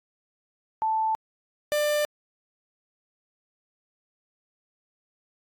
sine / 45% pulse tone pair in turn, 880 / 594.5 Hz, A5 / D5, 0 / +21 cents, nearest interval perfect fifth, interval 679 cents, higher first, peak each -22 / -22 dBFS, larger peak neither, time 0.82-1.15 / 1.72-2.05 s, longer neither, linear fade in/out 0 ms, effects AAC 64 kbps

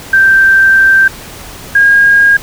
sine tone pair in turn, 1568 / 1626.5 Hz, G6 / G#6, 0 / -37 cents, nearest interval minor second, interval 63 cents, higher second, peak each -3 dBFS, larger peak neither, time 0.13-1.08 / 1.75-2.37 s, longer first, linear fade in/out 5 ms, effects pink hiss -29 dBFS RMS until 2.42 s

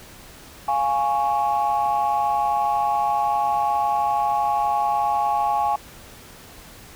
sine chord, Db major, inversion first, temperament equal, 698.5 / 830.6 / 1108.7 Hz, F5 / Ab5 / Db6, 0 / 0 / 0 cents, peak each -25 / -19 / -25 dBFS, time 0.68-5.76 s, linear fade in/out 5 ms, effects tanh soft clip ceiling -12 dBFS + pink hiss -44 dBFS RMS until 6.95 s

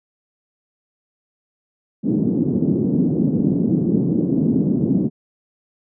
pink band-pass noise, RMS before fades -18 dBFS, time 2.03-5.1 s, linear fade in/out 50 ms, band 170 to 310 Hz, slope 24 dB/octave, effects none

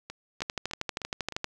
two click trains, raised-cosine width 0.2 ms, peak -21 / -13 dBFS, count 5 / 14, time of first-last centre 0.1-1.323 / 0.42-1.444 s, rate 3.27 / 12.7 Hz, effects none

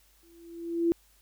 sine tone with exponential growth, 337.6 Hz, E4, 41 cents sharp, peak -19 dBFS, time 0.23-0.92 s, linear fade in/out 0 ms, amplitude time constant 150 ms, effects added 50 Hz sine -64 dBFS peak until 1.21 s + white hiss -64 dBFS RMS until 1.21 s

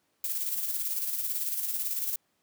violet noise with tremolo, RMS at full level -30 dBFS, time 0.24-2.16 s, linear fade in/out 2 ms, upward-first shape square, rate 18 Hz, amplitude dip 40%, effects pink hiss -73 dBFS RMS until 2.42 s + high-pass 150 Hz 12 dB/octave

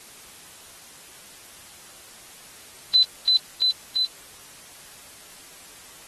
sine tone with echo, 4025 Hz, B7, 32 cents sharp, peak -13 dBFS, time 2.94-3.03 s, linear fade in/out 0 ms, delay 340 ms, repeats 3, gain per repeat -2 dB, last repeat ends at 4.05 s, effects white hiss -46 dBFS RMS until 6.07 s + AAC 32 kbps

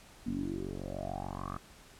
10% pulse tone with low-pass filter sweep, 46.82 Hz, F#1, 21 cents sharp, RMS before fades -38 dBFS, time 0.26-1.58 s, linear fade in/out 10 ms, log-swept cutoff 240 to 1300 Hz, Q 8, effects pink hiss -56 dBFS RMS until 1.99 s + low-pass 11000 Hz 12 dB/octave

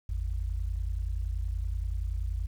sine tone pair together, 51.87 / 82.41 Hz, G#1 / E2, -1 / 0 cents, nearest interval minor sixth, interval 801 cents, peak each -30 / -34 dBFS, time 0.09-2.47 s, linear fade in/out 5 ms, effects 10-bit

